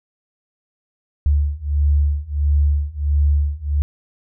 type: beating tone pair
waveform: sine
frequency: 72 / 73.5 Hz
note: D2 / D2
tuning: -34 / +2 cents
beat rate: 1.5 Hz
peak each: -18 / -17 dBFS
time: 1.26-3.82 s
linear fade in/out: 0 ms
effects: none